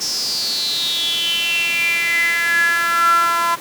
sawtooth tone with high-pass filter sweep, 338.8 Hz, E4, 48 cents sharp, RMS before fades -18 dBFS, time 0-3.56 s, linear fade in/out 20 ms, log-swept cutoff 5500 to 1100 Hz, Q 9.8, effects pink hiss -34 dBFS RMS until 3.6 s + high-pass 200 Hz 12 dB/octave

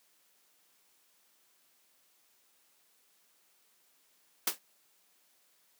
white noise with exponential decay, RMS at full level -24 dBFS, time 4.47-4.59 s, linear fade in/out 5 ms, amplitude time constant 24 ms, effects white hiss -69 dBFS RMS until 5.79 s + high-pass 200 Hz 12 dB/octave

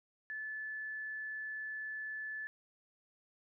sine tone, 1736 Hz, A6, 24 cents flat, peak -39 dBFS, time 0.3-2.47 s, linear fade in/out 0 ms, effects none

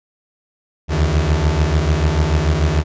30% pulse beating tone pair, 73.42 / 80.22 Hz, D2 / E2, 0 / -47 cents, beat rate 6.8 Hz, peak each -14 dBFS, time 0.88-2.84 s, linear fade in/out 50 ms, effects resampled to 16000 Hz

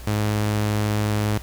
sawtooth tone, 105.5 Hz, G#2, 28 cents sharp, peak -16 dBFS, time 0.07-1.38 s, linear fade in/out 5 ms, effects added 60 Hz sine -36 dBFS peak until 1.42 s + pink hiss -43 dBFS RMS until 1.42 s

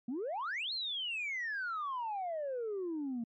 sine exponential two-way sweep, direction up then down, 224.9 to 4321 to 224.9 Hz, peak -33 dBFS, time 0.08-3.24 s, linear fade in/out 5 ms, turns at 0.73 s, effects tanh soft clip ceiling -32 dBFS + MP3 32 kbps

